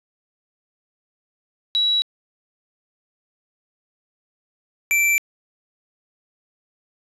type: tone pair in turn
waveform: sine / square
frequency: 3900 / 2340 Hz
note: B7 / D7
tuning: -23 / -7 cents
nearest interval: major sixth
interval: 884 cents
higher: first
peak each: -16 dBFS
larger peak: neither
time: 1.75-2.02 / 4.91-5.18 s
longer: neither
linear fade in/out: 0 ms
effects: resampled to 32000 Hz + 8-bit